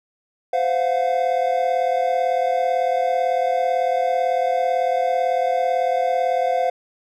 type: tone cluster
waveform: triangle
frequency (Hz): 516 / 686 / 724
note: C5 / F5 / F#5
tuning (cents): -24 / -31 / -38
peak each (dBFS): -20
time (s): 0.53-6.7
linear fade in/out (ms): 5
effects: none